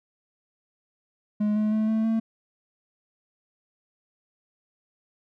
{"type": "tone with pitch steps", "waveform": "triangle", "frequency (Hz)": [210, 213.4, 216.9, 220.4, 224], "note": ["G#3", "G#3", "A3", "A3", "A3"], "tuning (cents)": [19, 47, -25, 3, 31], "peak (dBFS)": -19, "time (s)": [1.4, 2.2], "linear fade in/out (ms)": 10, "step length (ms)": 160, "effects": []}